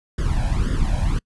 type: noise with flanger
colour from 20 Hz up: brown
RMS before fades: -20 dBFS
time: 0.18-1.19 s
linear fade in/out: 5 ms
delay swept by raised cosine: 0.59 to 1.27 ms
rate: 1.9 Hz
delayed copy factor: +0.85
effects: noise-tail reverb RT60 0.1 s tail -26 dB re dry + resampled to 24000 Hz